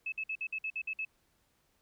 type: tone bursts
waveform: sine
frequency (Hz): 2600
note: E7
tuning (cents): -24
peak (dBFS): -33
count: 9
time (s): 0.06-1.05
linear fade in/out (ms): 5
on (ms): 62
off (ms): 54
effects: pink hiss -73 dBFS RMS until 1.81 s